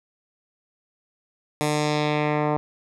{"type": "tone with low-pass filter sweep", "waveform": "10% pulse", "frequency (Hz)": 150, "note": "D3", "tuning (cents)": 37, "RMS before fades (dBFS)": -23, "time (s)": [1.61, 2.57], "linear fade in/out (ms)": 0, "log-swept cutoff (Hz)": [11000, 1100], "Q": 1.4, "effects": []}